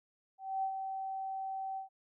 sine tone with ADSR envelope, 770 Hz, G5, 31 cents flat, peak -30 dBFS, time 0.38-1.89 s, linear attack 250 ms, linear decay 81 ms, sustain -6 dB, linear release 120 ms, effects none

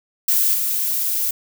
violet noise with level steps, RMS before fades -17 / -21 dBFS, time 0.28-1.31 s, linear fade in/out 5 ms, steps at 0.53 s, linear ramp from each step 20 ms, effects none

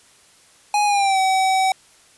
square tone with pitch glide, 830.6 to 761.7 Hz, G#5 to G5, 0 to -50 cents, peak -16 dBFS, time 0.74-1.72 s, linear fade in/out 2 ms, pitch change -150 cents, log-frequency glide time 0.85-1.19 s, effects white hiss -52 dBFS RMS until 2.17 s + resampled to 24000 Hz

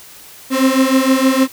35% pulse beating tone pair, 260.8 / 267.3 Hz, C4 / C4, -5 / +37 cents, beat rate 6.5 Hz, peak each -12 dBFS, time 0.5-1.48 s, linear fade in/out 50 ms, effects white hiss -39 dBFS RMS until 1.52 s

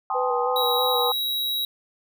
sine chord, A half-diminished seventh, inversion third, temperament equal with one note detuned, 784 / 858.9 / 1046.5 / 1244.5 Hz, G5 / A5 / C6 / Eb6, 0 / -42 / 0 / 0 cents, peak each -27 / -29 / -29 / -29 dBFS, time 0.1-1.12 s, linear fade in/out 2 ms
sine tone with vibrato, 493.9 Hz, B4, in tune, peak -24 dBFS, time 0.14-1.12 s, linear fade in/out 20 ms, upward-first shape square, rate 3.1 Hz, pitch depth 26 cents each way
square tone, 3858 Hz, B7, 41 cents flat, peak -24 dBFS, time 0.56-1.65 s, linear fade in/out 2 ms
effects none

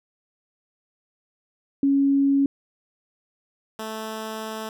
sine / 10% pulse tone pair in turn, 277.2 / 219.3 Hz, C#4 / A3, 0 / -6 cents, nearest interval major third, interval 406 cents, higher first, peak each -16 / -22 dBFS, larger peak first, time 1.83-2.46 / 3.79-4.69 s, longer second, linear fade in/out 2 ms, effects none

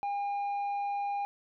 sine tone with tanh clipping, 808 Hz, G#5, 48 cents flat, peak -31 dBFS, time 0.03-1.25 s, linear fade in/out 0 ms, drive 4 dB, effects none

